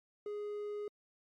triangle tone, 415.3 Hz, G#4, in tune, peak -36 dBFS, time 0.26-0.88 s, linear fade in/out 2 ms, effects AAC 64 kbps

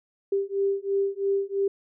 sine beating tone pair, 393.5 / 396.5 Hz, G4 / G4, +7 / +20 cents, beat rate 3 Hz, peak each -26 dBFS, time 0.32-1.68 s, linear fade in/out 5 ms, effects none

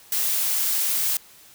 blue noise, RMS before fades -23 dBFS, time 0.12-1.17 s, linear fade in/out 2 ms, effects white hiss -50 dBFS RMS until 1.54 s

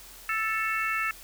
harmonic tone with a mistuned harmonic, 440 Hz, A4, in tune, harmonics 3 / 4 / 5 / 6, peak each -30 / -31 / -32 / -33 dBFS, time 0.29-1.11 s, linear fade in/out 2 ms, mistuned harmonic 6, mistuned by +20 cents, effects added 41 Hz sine -54 dBFS peak until 1.23 s + white hiss -48 dBFS RMS until 1.23 s

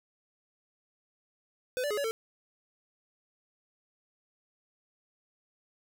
square tone with pitch steps, 505 / 583 / 419.8 / 567 / 448.8 Hz, B4 / D5 / G#4 / C#5 / A4, +39 / -13 / +19 / +39 / +34 cents, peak -30 dBFS, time 1.77-2.11 s, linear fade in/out 0 ms, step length 68 ms, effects none

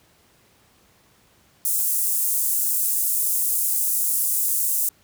pink high-pass noise, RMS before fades -22 dBFS, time 1.65-4.89 s, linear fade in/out 2 ms, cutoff 8700 Hz, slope 24 dB/octave, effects pink hiss -58 dBFS RMS until 5.03 s + high-pass 60 Hz 12 dB/octave

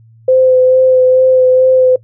sine tone with vibrato, 514 Hz, C5, 31 cents flat, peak -5 dBFS, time 0.28-1.96 s, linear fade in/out 5 ms, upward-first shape sine, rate 2.3 Hz, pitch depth 15 cents each way, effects noise-tail reverb RT60 0.1 s tail -21 dB re dry + added 113 Hz sine -40 dBFS peak until 2.03 s

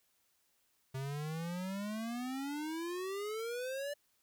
square exponential sweep, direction up, 130.81 to 587.3 Hz, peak -38 dBFS, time 0.94-3.94 s, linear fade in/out 10 ms, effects white hiss -75 dBFS RMS until 4.22 s

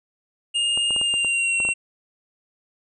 square tone with pitch glide, 2830 to 2732 Hz, F7 to F7, +22 to -39 cents, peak -20 dBFS, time 0.54-1.74 s, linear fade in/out 20 ms, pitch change -61 cents, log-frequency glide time 0.96-1.56 s
clicks, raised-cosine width 1 ms, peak -20 dBFS, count 9, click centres 0.775 / 0.907 / 0.963 / 1.014 / 1.14 / 1.247 / 1.602 / 1.651 / 1.689 s
effects resampled to 24000 Hz

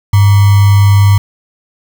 sine tone with sample-and-hold, 100.3 Hz, G2, 40 cents sharp, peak -3 dBFS, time 0.13-1.18 s, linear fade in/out 5 ms, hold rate 1050 Hz, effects none

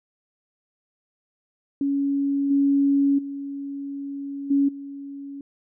sine tone with level steps, 279.4 Hz, C#4, 14 cents sharp, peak -20 / -16 / -29 / -16 / -33 dBFS, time 1.81-5.41 s, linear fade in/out 2 ms, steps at 2.5 / 3.18 / 4.5 / 4.68 s, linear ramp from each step 10 ms, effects none

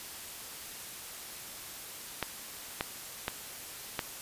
clicks, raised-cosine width 0.3 ms, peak -14 dBFS, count 4, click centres 2.227 / 2.809 / 3.281 / 3.992 s, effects white hiss -44 dBFS RMS until 4.21 s + resampled to 32000 Hz

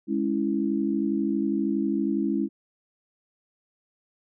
sine chord, C# minor, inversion second, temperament equal, 207.7 / 277.2 / 329.6 Hz, G#3 / C#4 / E4, 0 / 0 / 0 cents, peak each -27 dBFS, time 0.07-2.49 s, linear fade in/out 50 ms, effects none

